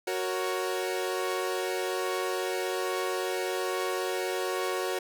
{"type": "chord", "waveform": "sawtooth", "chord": "F# major", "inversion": "none", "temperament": "equal", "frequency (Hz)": [370, 466.2, 554.4], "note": ["F#4", "A#4", "C#5"], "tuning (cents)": [0, 0, 0], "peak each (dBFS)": [-27, -31, -31], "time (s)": [0.07, 4.99], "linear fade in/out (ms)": 5, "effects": []}